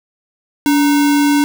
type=tone with sample-and-hold; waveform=sine; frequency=287.9 Hz; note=D4; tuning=34 cents flat; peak=-9 dBFS; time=0.66-1.44 s; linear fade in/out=0 ms; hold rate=1225 Hz; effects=none